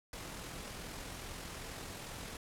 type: noise with amplitude modulation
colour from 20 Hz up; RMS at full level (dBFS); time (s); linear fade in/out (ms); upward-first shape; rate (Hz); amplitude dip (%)
pink; -44; 0.13-2.37; 2; sine; 42.4; 30
effects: low-pass 12000 Hz 12 dB/octave